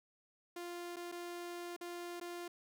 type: tone with dropouts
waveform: sawtooth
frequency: 348.7 Hz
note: F4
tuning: 3 cents flat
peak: -39 dBFS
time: 0.56-2.48 s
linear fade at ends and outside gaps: 5 ms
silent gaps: 0.961-0.966 / 1.117-1.122 / 1.765-1.81 / 2.2-2.211 s
effects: none